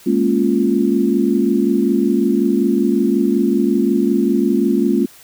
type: chord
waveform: sine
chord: Bb minor seventh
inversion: third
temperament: equal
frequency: 207.7 / 233.1 / 277.2 / 349.2 Hz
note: Ab3 / Bb3 / Db4 / F4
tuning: 0 / 0 / 0 / 0 cents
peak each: -18 dBFS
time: 0.06-5.06 s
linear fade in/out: 10 ms
effects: white hiss -44 dBFS RMS until 5.23 s